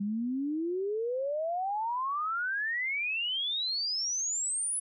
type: exponential sweep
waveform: sine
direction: up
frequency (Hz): 196.6 to 10330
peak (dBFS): -29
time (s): 0-4.8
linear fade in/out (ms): 10
effects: none